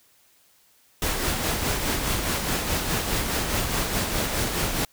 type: noise with tremolo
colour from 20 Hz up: pink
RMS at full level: -24 dBFS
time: 1.02-4.85 s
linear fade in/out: 2 ms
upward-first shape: sine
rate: 4.8 Hz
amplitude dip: 40%
effects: white hiss -60 dBFS RMS until 4.92 s